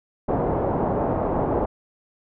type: low-pass noise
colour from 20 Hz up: white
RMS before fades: -23 dBFS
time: 0.28-1.66 s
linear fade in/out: 10 ms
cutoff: 800 Hz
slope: 24 dB/octave
effects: none